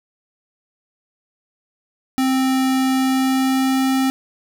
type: tone with pitch glide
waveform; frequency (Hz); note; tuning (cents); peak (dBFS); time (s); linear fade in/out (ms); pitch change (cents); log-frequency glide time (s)
square; 262.4 to 264.4; C4 to C4; +5 to +18; -16; 2.18-4.1; 0; +13; 2.91-3.84
effects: none